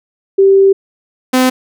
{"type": "tone pair in turn", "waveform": ["sine", "sawtooth"], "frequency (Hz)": [389.9, 256.2], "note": ["G4", "C4"], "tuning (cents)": [-9, -36], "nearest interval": "perfect fifth", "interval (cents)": 727, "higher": "first", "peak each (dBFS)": -4, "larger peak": "neither", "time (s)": [[0.38, 0.73], [1.33, 1.5]], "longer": "first", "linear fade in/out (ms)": 10, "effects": []}